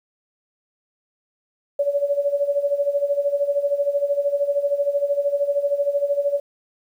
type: tone with tremolo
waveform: sine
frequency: 569 Hz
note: C#5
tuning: 45 cents sharp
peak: -15 dBFS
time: 1.79-6.4 s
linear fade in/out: 5 ms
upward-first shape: sine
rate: 13 Hz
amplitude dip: 75%
effects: 9-bit